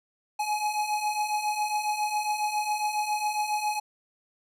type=beating tone pair; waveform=square; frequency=838 / 845.3 Hz; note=G#5 / G#5; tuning=+15 / +30 cents; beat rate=7.3 Hz; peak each=-33 / -28 dBFS; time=0.39-3.8 s; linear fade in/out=10 ms; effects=resampled to 32000 Hz